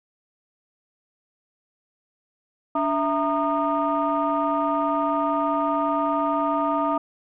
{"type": "tone cluster", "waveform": "sine", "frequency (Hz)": [289.1, 660, 927, 1223], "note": ["D4", "E5", "A#5", "D#6"], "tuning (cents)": [-27, 2, -10, -30], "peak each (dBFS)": -25, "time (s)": [2.75, 6.98], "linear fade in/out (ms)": 5, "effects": ["tanh soft clip ceiling -13 dBFS"]}